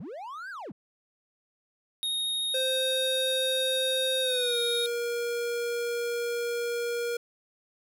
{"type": "linear two-way sweep", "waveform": "triangle", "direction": "up then down", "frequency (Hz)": [127.1, 1644, 127.1], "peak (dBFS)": -35, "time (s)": [0, 0.72], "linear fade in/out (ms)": 5, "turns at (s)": 0.5}
{"type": "tone with vibrato", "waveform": "square", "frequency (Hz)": 3729, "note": "A#7", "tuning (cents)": 0, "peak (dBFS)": -28, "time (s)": [2.03, 4.86], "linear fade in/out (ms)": 0, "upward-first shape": "sine", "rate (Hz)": 13, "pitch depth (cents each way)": 8}
{"type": "tone with pitch glide", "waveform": "square", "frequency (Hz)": [520, 474.1], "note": ["C5", "A#4"], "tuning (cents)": [-11, 29], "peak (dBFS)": -29, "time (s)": [2.54, 7.17], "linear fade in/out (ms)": 5, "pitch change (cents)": -160, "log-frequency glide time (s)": [4.21, 4.58]}
{"effects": []}